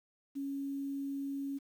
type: tone with quantisation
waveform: sine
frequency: 277.3 Hz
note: C#4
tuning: 1 cent sharp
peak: -35 dBFS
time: 0.35-1.59 s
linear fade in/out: 20 ms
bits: 10
effects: none